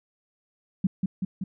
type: tone with echo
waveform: sine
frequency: 188.7 Hz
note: F#3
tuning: 34 cents sharp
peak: -18 dBFS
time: 0.84-0.87 s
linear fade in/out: 5 ms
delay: 190 ms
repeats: 3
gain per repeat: -3 dB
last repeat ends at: 1.44 s
effects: none